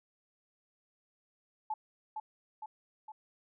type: tone with echo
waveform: sine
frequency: 864 Hz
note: A5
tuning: 32 cents flat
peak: -32 dBFS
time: 1.7-1.74 s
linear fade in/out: 5 ms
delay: 460 ms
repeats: 3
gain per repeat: -4 dB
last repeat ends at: 3.12 s
effects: none